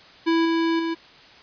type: tone with level steps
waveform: square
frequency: 330 Hz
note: E4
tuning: 2 cents sharp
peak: -18 / -20 / -24 dBFS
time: 0.26-0.95 s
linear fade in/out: 20 ms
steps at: 0.45 / 0.79 s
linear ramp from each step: 5 ms
effects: white hiss -48 dBFS RMS until 1.42 s + resampled to 11025 Hz